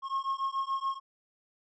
triangle beating tone pair, 1078 / 1085 Hz, C#6 / C#6, -49 / -37 cents, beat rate 7 Hz, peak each -31 dBFS, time 0.02-1 s, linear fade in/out 50 ms, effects resampled to 16000 Hz

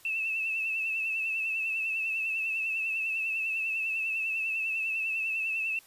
sine tone with vibrato, 2637 Hz, E7, in tune, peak -28 dBFS, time 0.05-5.79 s, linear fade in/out 2 ms, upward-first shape triangle, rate 10 Hz, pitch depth 54 cents each way, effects white hiss -57 dBFS RMS until 5.86 s + resampled to 32000 Hz

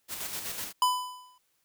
white noise with tremolo, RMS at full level -35 dBFS, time 0.08-0.73 s, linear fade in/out 50 ms, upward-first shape square, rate 8 Hz, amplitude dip 40%
square tone with exponential decay, 1000 Hz, B5, 21 cents sharp, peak -20 dBFS, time 0.82-1.38 s, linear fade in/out 2 ms, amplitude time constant 120 ms
effects white hiss -73 dBFS RMS until 1.64 s

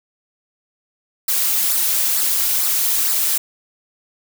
blue noise with flanger, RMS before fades -18 dBFS, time 1.28-3.38 s, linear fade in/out 5 ms, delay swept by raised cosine 0.31 to 4.11 ms, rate 2.2 Hz, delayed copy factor -0.65, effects none

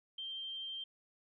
sine tone, 3154 Hz, G7, 10 cents sharp, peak -40 dBFS, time 0.18-0.84 s, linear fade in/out 5 ms, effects none

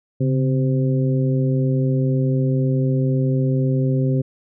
harmonic tone with a mistuned harmonic, 130 Hz, C3, 11 cents flat, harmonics 1 / 2 / 3 / 4, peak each -17 / -23 / -27 / -29 dBFS, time 0.2-4.22 s, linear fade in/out 10 ms, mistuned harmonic 1, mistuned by +78 cents, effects none

